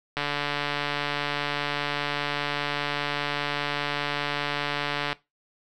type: click train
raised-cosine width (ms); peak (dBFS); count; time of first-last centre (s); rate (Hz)
0.3; -11; 720; 0.17-5.129; 145
effects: noise-tail reverb RT60 0.2 s tail -18 dB re dry